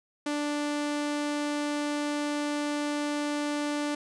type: tone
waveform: sawtooth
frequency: 293.7 Hz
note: D4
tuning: in tune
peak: -24 dBFS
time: 0.26-3.95 s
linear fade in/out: 5 ms
effects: resampled to 22050 Hz